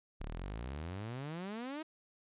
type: exponential sweep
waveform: sawtooth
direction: up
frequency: 33.44 to 323.8 Hz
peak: -36 dBFS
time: 0.2-1.83 s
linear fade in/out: 10 ms
effects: resampled to 8000 Hz